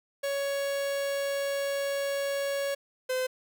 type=tone pair in turn; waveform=45% pulse; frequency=558 / 513 Hz; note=C#5 / C5; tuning=+11 / -34 cents; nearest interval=minor second; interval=145 cents; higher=first; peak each=-28 / -27 dBFS; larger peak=second; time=0.23-2.75 / 3.09-3.27 s; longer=first; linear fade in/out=10 ms; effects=none